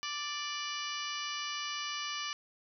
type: harmonic tone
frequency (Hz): 587.3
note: D5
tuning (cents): 0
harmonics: 2 / 3 / 4 / 5 / 6 / 7 / 8 / 9 / 10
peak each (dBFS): -41 / -45 / -43 / -41 / -49 / -49 / -45 / -48 / -46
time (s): 0.03-2.33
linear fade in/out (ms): 0
effects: none